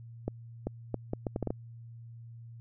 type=accelerating click train; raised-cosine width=2 ms; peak=-18 dBFS; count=9; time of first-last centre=0.28-1.505 s; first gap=390 ms; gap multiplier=0.7; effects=added 116 Hz sine -45 dBFS peak until 2.6 s